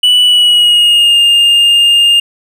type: tone with pitch glide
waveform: triangle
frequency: 2960 to 2817 Hz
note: F#7 to F7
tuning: 0 to +14 cents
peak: -3 dBFS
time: 0.03-2.2 s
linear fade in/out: 5 ms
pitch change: -86 cents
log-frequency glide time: 0.24-1.19 s
effects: none